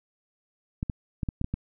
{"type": "clicks", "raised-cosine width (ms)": 5, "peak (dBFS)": -16, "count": 7, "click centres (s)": [0.829, 0.898, 1.232, 1.288, 1.414, 1.444, 1.54], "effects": []}